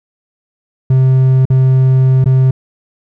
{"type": "tone with dropouts", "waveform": "triangle", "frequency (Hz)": 130.81, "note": "C3", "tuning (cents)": 0, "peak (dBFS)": -4, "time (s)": [0.9, 2.51], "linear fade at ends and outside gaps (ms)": 5, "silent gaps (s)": [[1.454, 1.501], [2.243, 2.258]], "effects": []}